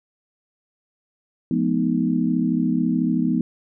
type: chord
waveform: sine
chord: F half-diminished seventh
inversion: none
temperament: equal with one note detuned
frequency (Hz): 174.61 / 213.1 / 246.9 / 311.1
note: F3 / Ab3 / Cb4 / Eb4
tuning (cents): 0 / +45 / 0 / 0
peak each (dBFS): -24 / -25 / -21 / -25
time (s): 1.51-3.41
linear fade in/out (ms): 2
effects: none